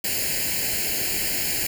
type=noise with comb filter; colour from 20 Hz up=white; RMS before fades=-25 dBFS; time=0.04-1.67 s; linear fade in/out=5 ms; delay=0.42 ms; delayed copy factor=+1; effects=none